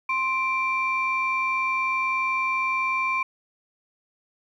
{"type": "tone pair together", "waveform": "sine", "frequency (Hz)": [1048.1, 2353], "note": ["C6", "D7"], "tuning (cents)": [3, 3], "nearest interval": "octave + major second", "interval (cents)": 1400, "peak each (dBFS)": -24, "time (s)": [0.09, 3.23], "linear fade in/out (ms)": 5, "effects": ["tanh soft clip ceiling -15 dBFS", "10-bit"]}